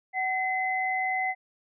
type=tone pair together; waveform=sine; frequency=752.5 / 2041 Hz; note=F#5 / C7; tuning=+29 / -44 cents; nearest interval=octave + perfect fourth; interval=1727 cents; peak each=-28 dBFS; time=0.13-1.35 s; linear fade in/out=50 ms; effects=none